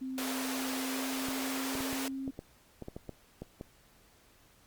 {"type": "tone with pitch glide", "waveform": "sine", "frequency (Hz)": [261.6, 268.2], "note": ["C4", "C4"], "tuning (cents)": [0, 43], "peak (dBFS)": -35, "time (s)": [0.01, 2.31], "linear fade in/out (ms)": 10, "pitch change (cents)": 43, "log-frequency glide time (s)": [0.33, 2.08]}
{"type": "high-pass noise", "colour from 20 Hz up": "pink", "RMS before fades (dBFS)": -38, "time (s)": [0.18, 2.08], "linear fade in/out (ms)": 0, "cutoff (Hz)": 370, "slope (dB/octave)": 96}
{"type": "clicks", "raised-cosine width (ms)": 2, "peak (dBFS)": -27, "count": 12, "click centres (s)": [1.286, 1.753, 1.806, 1.929, 2.278, 2.391, 2.823, 2.884, 2.965, 3.093, 3.42, 3.611]}
{"effects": ["pink hiss -63 dBFS RMS until 4.66 s", "Opus 48 kbps"]}